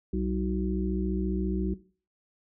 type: harmonic tone with a mistuned harmonic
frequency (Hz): 63.2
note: B1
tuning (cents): +41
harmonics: 1 / 3 / 5 / 6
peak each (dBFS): -31 / -30 / -34 / -33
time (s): 0.13-1.74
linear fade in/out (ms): 5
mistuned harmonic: 6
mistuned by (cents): -40
effects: noise-tail reverb RT60 0.4 s tail -17 dB re dry